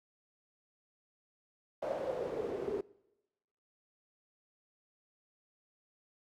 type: noise with band-pass filter sweep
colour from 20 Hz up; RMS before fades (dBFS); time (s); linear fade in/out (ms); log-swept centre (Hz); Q
pink; -37; 1.82-2.81; 5; 600 to 380; 6.2
effects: noise-tail reverb RT60 1.0 s tail -23 dB re dry